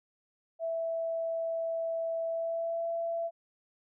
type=tone with pitch glide; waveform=sine; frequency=659.3 to 670.4 Hz; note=E5 to E5; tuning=0 to +29 cents; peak=-30 dBFS; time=0.59-3.31 s; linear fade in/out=50 ms; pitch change=+29 cents; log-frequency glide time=2.27-2.88 s; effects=none